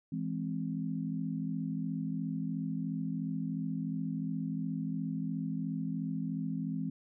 sine chord, E augmented, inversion none, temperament equal, 164.81 / 207.7 / 261.6 Hz, E3 / G#3 / B#3, 0 / 0 / 0 cents, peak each -36 / -38 / -37 dBFS, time 0.12-6.9 s, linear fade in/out 5 ms, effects none

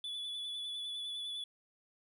triangle tone with vibrato, 3445 Hz, A7, 37 cents flat, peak -37 dBFS, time 0.04-1.44 s, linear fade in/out 2 ms, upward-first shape triangle, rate 9.9 Hz, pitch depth 29 cents each way, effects none

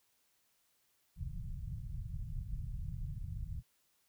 pink low-pass noise, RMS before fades -41 dBFS, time 1.16-3.63 s, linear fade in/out 50 ms, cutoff 160 Hz, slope 48 dB/octave, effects white hiss -75 dBFS RMS until 4.08 s

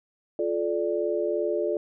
sine chord, D minor, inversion first, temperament equal with one note detuned, 349.2 / 431.9 / 587.3 Hz, F4 / A4 / D5, 0 / -32 / 0 cents, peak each -28 dBFS, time 0.39-1.77 s, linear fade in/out 2 ms, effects none

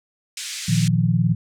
white band-pass noise, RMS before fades -31 dBFS, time 0.37-0.88 s, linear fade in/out 2 ms, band 1900 to 8100 Hz, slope 24 dB/octave
sine chord, Bb suspended fourth, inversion none, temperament equal, 116.54 / 155.56 / 174.61 Hz, Bb2 / Eb3 / F3, 0 / 0 / 0 cents, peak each -20 dBFS, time 0.68-1.35 s, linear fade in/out 10 ms
effects none

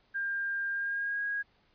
sine tone with pitch glide, 1600 to 1643.1 Hz, G6 to G#6, +35 to -19 cents, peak -30 dBFS, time 0.14-1.43 s, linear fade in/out 20 ms, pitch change +46 cents, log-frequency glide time 0.71-1.23 s, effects pink hiss -68 dBFS RMS until 1.74 s + resampled to 11025 Hz

